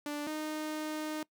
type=tone pair in turn; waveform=sawtooth; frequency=293.7 / 307.9 Hz; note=D4 / D#4; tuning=0 / -18 cents; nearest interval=minor second; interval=82 cents; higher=second; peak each=-31 / -31 dBFS; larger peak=neither; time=0.06-0.27 / 0.27-1.23 s; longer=second; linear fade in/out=2 ms; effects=noise-tail reverb RT60 0.1 s tail -22 dB re dry